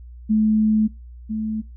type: tone pair in turn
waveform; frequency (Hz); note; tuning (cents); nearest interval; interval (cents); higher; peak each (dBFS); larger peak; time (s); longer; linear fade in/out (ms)
sine; 216.1 / 217.6; A3 / A3; -31 / -19; unison; 12; second; -14 / -22; first; 0.29-0.88 / 1.29-1.62; first; 20
effects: noise-tail reverb RT60 0.2 s tail -23 dB re dry + added 60 Hz sine -37 dBFS peak until 1.76 s